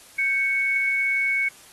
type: tone pair together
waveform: sine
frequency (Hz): 1567.9 / 2218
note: G6 / C#7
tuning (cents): 0 / 0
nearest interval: tritone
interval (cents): 600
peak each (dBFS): -31 / -20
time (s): 0.18-1.49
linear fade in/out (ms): 10
effects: white hiss -49 dBFS RMS until 1.72 s + AAC 32 kbps